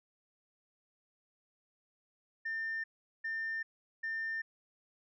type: tone bursts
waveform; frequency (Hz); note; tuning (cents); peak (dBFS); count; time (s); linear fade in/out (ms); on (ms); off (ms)
sine; 1800; A6; +39; -33; 3; 2.45-4.42; 10; 390; 400
effects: tanh soft clip ceiling -31 dBFS